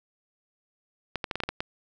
clicks, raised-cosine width 0.3 ms, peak -13 dBFS, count 8, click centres 1.157 / 1.242 / 1.312 / 1.356 / 1.403 / 1.436 / 1.49 / 1.605 s, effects none

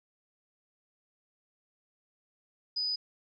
sine tone, 4978 Hz, D#8, in tune, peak -29 dBFS, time 2.76-2.96 s, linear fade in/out 10 ms, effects none

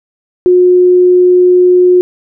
sine tone, 361.1 Hz, F#4, 42 cents flat, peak -3 dBFS, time 0.46-2.01 s, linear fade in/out 0 ms, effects none

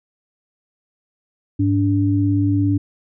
sine tone pair together, 102.1 / 288.9 Hz, G#2 / D4, -29 / -28 cents, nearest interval octave + tritone, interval 1801 cents, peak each -17 dBFS, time 1.59-2.78 s, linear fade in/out 10 ms, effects none

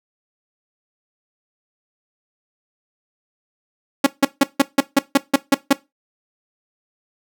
sawtooth tone bursts, 277.2 Hz, C#4, in tune, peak -5 dBFS, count 10, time 4.04-5.73 s, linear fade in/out 5 ms, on 25 ms, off 160 ms, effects noise-tail reverb RT60 0.2 s tail -18 dB re dry

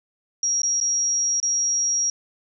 sine tone with dropouts, 5660 Hz, F8, 22 cents sharp, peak -19 dBFS, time 0.43-2.1 s, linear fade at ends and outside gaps 2 ms, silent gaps 0.619-0.632 / 0.802-0.811 / 1.401-1.428 s, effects none

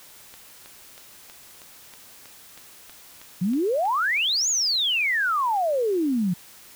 click train, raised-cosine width 0.2 ms, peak -27 dBFS, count 13, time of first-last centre 0.34-4.174 s, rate 3.13 Hz
sine exponential two-way sweep, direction up then down, 168.8 to 7030 to 168.8 Hz, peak -20 dBFS, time 3.41-6.34 s, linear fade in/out 10 ms, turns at 4.49 s
effects white hiss -48 dBFS RMS until 6.75 s

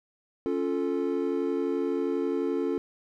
triangle chord, Db augmented, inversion none, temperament equal, 277.2 / 349.2 / 440 Hz, Db4 / F4 / A4, 0 / 0 / 0 cents, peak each -28 dBFS, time 0.46-2.78 s, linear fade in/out 0 ms, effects none

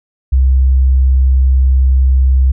sine tone, 65.41 Hz, C2, in tune, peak -6 dBFS, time 0.32-2.52 s, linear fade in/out 10 ms, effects none

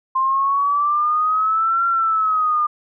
sine exponential two-way sweep, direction up then down, 1046.5 to 1374 to 1203 Hz, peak -15 dBFS, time 0.15-2.67 s, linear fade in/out 10 ms, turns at 1.86 s, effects none

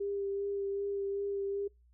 sine tone with vibrato, 398.7 Hz, G4, 29 cents sharp, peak -32 dBFS, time 0-1.68 s, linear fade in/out 10 ms, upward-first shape sine, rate 2.6 Hz, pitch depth 15 cents each way, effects noise-tail reverb RT60 0.2 s tail -25 dB re dry + added 60 Hz sine -61 dBFS peak until 1.93 s

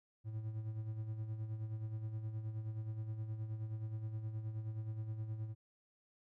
triangle tone with tremolo, 109.4 Hz, A2, 9 cents flat, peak -35 dBFS, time 0.24-5.55 s, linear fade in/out 50 ms, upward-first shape sine, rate 9.5 Hz, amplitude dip 55%, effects none

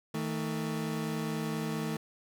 30% pulse tone pair together, 159.1 / 223.5 Hz, D#3 / A3, +39 / +27 cents, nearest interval tritone, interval 588 cents, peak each -32 / -32 dBFS, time 0.14-1.97 s, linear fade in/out 5 ms, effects none

